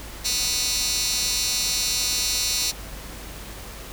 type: tone with high-pass filter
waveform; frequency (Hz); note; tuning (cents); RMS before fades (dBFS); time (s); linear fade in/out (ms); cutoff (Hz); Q
15% pulse; 246.9; B3; 0; -24; 0.24-2.72; 20; 4700; 1.9
effects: added 50 Hz sine -39 dBFS peak until 3.92 s + pink hiss -39 dBFS RMS until 3.92 s